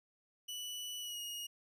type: tone with pitch glide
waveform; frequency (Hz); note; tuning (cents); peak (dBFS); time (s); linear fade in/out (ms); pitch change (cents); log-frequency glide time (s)
sawtooth; 2960 to 2874; F#7 to F7; 0 to +49; -38; 0.48-1.47; 10; -51; 1-1.2
effects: none

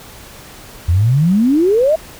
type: exponential sweep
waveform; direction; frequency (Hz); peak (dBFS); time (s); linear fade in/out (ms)
sine; up; 80.2 to 659.3; -9; 0.88-1.96; 10
effects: pink hiss -37 dBFS RMS until 2.19 s

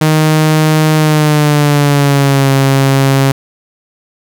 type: tone with pitch glide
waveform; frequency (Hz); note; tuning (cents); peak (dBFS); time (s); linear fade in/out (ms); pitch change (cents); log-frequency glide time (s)
sawtooth; 155.56 to 136.21; D#3 to C#3; 0 to -30; -3; 0.01-3.32; 5; -230; 0.95-2.5
effects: none

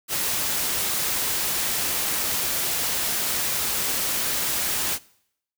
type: noise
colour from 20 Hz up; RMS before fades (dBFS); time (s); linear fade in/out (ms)
white; -25; 0.08-4.99; 50
effects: noise-tail reverb RT60 0.7 s tail -22 dB re dry

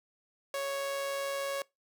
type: tone with amplitude modulation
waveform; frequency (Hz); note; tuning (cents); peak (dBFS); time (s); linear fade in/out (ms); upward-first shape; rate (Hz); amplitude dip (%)
sawtooth; 554.4; C#5; 0; -27; 0.54-1.62; 2; sine; 143; 30
effects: noise-tail reverb RT60 0.2 s tail -23 dB re dry

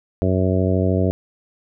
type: harmonic tone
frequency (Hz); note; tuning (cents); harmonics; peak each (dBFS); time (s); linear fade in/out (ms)
93.2; F#2; +13; 1 / 2 / 3 / 4 / 5 / 6 / 7; -19 / -22 / -24 / -25 / -26 / -27 / -27; 0.22-1.11; 0
effects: none

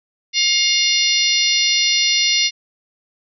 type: harmonic tone with a mistuned harmonic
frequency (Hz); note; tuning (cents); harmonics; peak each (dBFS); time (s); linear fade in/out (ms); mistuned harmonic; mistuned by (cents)
713; F5; +36; 3 / 4 / 5 / 6 / 7 / 8; -21 / -21 / -21 / -21 / -21 / -21; 0.33-2.51; 50; 4; -20
effects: none

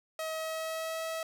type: tone with pitch glide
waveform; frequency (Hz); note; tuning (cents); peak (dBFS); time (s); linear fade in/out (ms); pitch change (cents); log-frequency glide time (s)
sawtooth; 637 to 647.4; D#5 to E5; +41 to -31; -30; 0.19-1.23; 2; +28; 0.32-1.02
effects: none

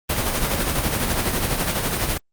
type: noise with tremolo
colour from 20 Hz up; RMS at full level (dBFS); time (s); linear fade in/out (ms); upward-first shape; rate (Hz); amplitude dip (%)
pink; -20; 0.09-2.18; 10; sine; 12; 45
effects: Opus 32 kbps

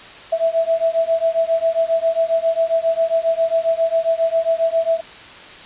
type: beating tone pair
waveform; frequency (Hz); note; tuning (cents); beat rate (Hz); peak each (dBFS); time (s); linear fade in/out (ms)
sine; 655 / 662.4; E5 / E5; -11 / +8; 7.4; -18; 0.32-5.01; 10
effects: white hiss -38 dBFS RMS until 5.65 s + resampled to 8000 Hz

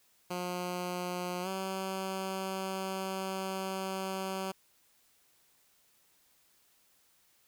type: tone with pitch glide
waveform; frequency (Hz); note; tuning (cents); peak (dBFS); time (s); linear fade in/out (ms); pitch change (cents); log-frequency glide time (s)
10% pulse; 179 to 190.74; F3 to G3; +43 to -47; -26; 0.3-4.52; 10; +110; 1.42-1.48
effects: white hiss -68 dBFS RMS until 7.47 s

